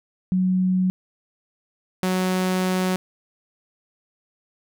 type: tone pair in turn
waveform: sine / sawtooth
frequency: 185 / 185 Hz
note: F#3 / F#3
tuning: 0 / 0 cents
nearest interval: unison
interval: 0 cents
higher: neither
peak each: -17 / -16 dBFS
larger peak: second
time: 0.32-0.9 / 2.03-2.96 s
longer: second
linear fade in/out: 0 ms
effects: none